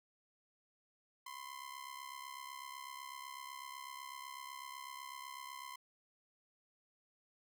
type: ring-modulated tone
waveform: sawtooth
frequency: 1036 Hz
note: C6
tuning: 17 cents flat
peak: -40 dBFS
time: 1.26-5.76 s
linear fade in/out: 5 ms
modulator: 34 Hz
effects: none